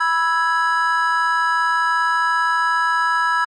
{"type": "chord", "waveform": "triangle", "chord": "E major", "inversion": "second", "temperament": "equal with one note detuned", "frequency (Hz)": [983.8, 1318.5, 1661.2], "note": ["B5", "E6", "G#6"], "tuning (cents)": [-7, 0, 0], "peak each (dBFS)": -18, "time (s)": [0, 3.45], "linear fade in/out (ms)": 10, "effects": ["MP3 48 kbps"]}